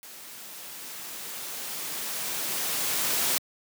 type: noise with level ramp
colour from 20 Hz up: white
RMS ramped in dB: -45 to -25 dBFS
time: 0.03-3.38 s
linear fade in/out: 0 ms
effects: high-pass 150 Hz 12 dB/octave